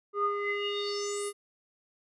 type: tone with low-pass filter sweep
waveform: square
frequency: 407.8 Hz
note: G#4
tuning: 32 cents flat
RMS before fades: -32 dBFS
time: 0.13-1.33 s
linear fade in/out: 50 ms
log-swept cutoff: 980 to 11000 Hz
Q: 7.7
effects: none